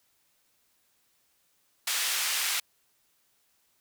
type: band-pass noise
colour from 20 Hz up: pink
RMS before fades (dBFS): -29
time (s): 1.87-2.6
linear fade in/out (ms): 5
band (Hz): 1900 to 15000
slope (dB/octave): 12
effects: white hiss -70 dBFS RMS until 3.8 s